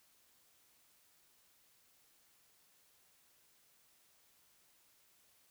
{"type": "silence", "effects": ["white hiss -70 dBFS RMS until 5.5 s"]}